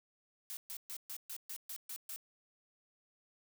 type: noise bursts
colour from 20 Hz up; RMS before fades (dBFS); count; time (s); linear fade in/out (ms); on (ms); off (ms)
blue; -44; 9; 0.5-2.161; 0; 69; 130
effects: none